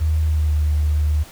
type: tone with pitch glide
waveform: sine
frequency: 78.1 to 75.35 Hz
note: D#2 to D2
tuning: +7 to +45 cents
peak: -15 dBFS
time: 0-1.24 s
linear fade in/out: 20 ms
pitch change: -62 cents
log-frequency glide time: 0.24-0.54 s
effects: pink hiss -42 dBFS RMS until 1.31 s